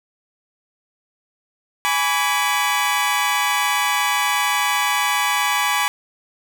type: chord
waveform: 20% pulse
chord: G# diminished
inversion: none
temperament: equal with one note detuned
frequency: 830.6 / 987.8 / 1147.8 Hz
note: G#5 / B5 / D6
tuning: 0 / 0 / -40 cents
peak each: -17 dBFS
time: 1.85-5.88 s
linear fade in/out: 0 ms
effects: none